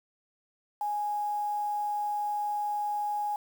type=tone with quantisation; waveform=sine; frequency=830.6 Hz; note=G#5; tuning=in tune; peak=-28 dBFS; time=0.81-3.36 s; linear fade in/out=2 ms; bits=8; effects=none